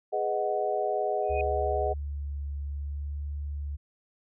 sine chord, G# minor seventh, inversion none, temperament equal with one note detuned, 415.3 / 496.5 / 622.3 / 740 Hz, G#4 / B4 / D#5 / F#5, 0 / +9 / 0 / 0 cents, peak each -31 / -35 / -30 / -30 dBFS, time 0.12-1.94 s, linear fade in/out 20 ms
sine tone with exponential growth, 2489 Hz, D#7, in tune, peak -31 dBFS, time 1.22-1.41 s, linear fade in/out 2 ms, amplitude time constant 40 ms
sine tone with vibrato, 71.8 Hz, D2, 39 cents flat, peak -31 dBFS, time 1.29-3.77 s, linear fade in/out 20 ms, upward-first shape sine, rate 0.61 Hz, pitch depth 16 cents each way
effects none

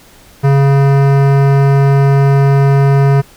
sine tone with hard clipping, 138.59 Hz, C#3, in tune, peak -8 dBFS, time 0.43-3.22 s, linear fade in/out 20 ms, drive 18 dB, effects pink hiss -42 dBFS RMS until 3.36 s

